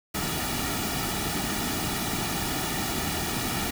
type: noise with comb filter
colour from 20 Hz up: pink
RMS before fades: -29 dBFS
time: 0.14-3.71 s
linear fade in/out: 10 ms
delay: 1.9 ms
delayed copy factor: -0.65
effects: none